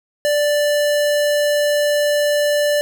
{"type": "tone", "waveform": "square", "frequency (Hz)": 587.3, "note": "D5", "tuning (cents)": 0, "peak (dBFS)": -15, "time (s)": [0.25, 2.81], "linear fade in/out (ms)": 0, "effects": []}